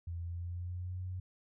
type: tone with pitch glide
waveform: sine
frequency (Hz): 85.1 to 91.74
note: F2 to F#2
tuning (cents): -44 to -14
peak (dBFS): -37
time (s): 0.07-1.2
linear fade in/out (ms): 5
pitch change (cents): +130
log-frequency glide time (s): 0.21-1.02
effects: none